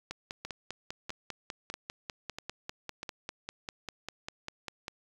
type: two click trains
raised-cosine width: 0.2 ms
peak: -20 / -21 dBFS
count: 25 / 5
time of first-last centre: 0.11-4.881 / 0.45-3.031 s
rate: 5.03 / 1.55 Hz
effects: 8-bit